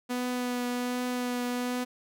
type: tone with vibrato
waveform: sawtooth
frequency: 246.9 Hz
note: B3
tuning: in tune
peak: -25 dBFS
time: 0.09-1.85 s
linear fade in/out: 20 ms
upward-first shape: triangle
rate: 1.3 Hz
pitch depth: 15 cents each way
effects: none